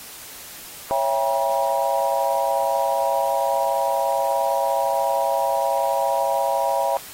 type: chord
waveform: sine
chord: C# diminished seventh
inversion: none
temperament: just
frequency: 554.4 / 665.2 / 798.3 / 957.9 Hz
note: C#5 / E5 / G5 / Bb5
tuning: 0 / +16 / +31 / +47 cents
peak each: -24 dBFS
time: 0.91-6.97 s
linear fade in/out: 0 ms
effects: white hiss -39 dBFS RMS until 7.13 s + AAC 48 kbps